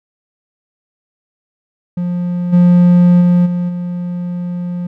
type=tone with level steps; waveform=triangle; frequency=176.5 Hz; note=F3; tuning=19 cents sharp; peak=-13 / -3 / -5 / -12 / -16 dBFS; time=1.97-4.87 s; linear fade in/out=5 ms; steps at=2.52 / 3.2 / 3.45 / 3.68 s; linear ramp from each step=20 ms; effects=none